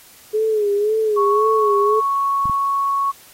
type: tone with vibrato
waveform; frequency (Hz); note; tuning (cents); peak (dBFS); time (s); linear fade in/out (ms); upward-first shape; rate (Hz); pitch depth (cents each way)
sine; 422.3; G#4; +29; -15; 0.33-2.01; 20; sine; 1.9; 76
type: tone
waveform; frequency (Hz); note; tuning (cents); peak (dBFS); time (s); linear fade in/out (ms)
sine; 1108.7; C#6; 0; -16; 1.16-3.12; 20
type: clicks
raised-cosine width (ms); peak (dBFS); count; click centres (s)
5; -17; 2; 2.456 / 2.497
effects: white hiss -46 dBFS RMS until 3.33 s + AAC 48 kbps